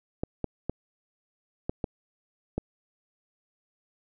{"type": "clicks", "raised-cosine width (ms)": 2, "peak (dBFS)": -15, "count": 6, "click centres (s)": [0.235, 0.443, 0.696, 1.695, 1.842, 2.58], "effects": []}